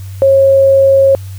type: tone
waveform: sine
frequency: 543 Hz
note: C#5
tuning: 36 cents flat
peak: -4 dBFS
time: 0.22-1.15 s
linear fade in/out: 0 ms
effects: added 96 Hz sine -23 dBFS peak until 1.38 s + white hiss -41 dBFS RMS until 1.38 s